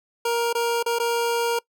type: tone with dropouts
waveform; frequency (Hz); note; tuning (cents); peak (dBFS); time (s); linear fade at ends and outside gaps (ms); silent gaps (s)
25% pulse; 469.1; A#4; +11; -17; 0.25-1.59; 5; 0.529-0.55 / 0.828-0.861 / 0.987-0.998
effects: noise-tail reverb RT60 0.1 s tail -23 dB re dry